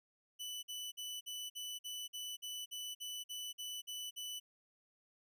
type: tone bursts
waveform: sawtooth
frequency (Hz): 2982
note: F#7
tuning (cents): +13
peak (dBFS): -39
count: 14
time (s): 0.39-4.4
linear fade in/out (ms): 20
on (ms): 240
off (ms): 50
effects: none